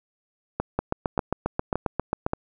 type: two click trains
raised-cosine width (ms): 1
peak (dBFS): -9 / -10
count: 12 / 4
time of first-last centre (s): 0.79-2.265 / 0.6-2.334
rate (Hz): 7.46 / 1.73
effects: none